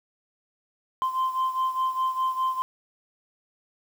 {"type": "beating tone pair", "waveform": "sine", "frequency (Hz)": [1039, 1043.9], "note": ["C6", "C6"], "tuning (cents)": [-12, -4], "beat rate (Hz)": 4.9, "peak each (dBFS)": [-23, -27], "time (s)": [1.02, 2.62], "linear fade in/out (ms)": 0, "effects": ["tanh soft clip ceiling -20 dBFS", "8-bit"]}